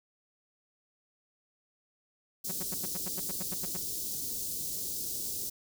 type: band-stop noise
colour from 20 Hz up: white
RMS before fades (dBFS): -36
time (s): 2.44-5.5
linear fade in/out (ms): 10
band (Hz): 440 to 4600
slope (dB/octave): 24
type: tone bursts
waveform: sawtooth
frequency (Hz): 185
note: F#3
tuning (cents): 0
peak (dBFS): -33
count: 12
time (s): 2.49-3.77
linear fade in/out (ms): 5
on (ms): 26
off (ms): 88
effects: none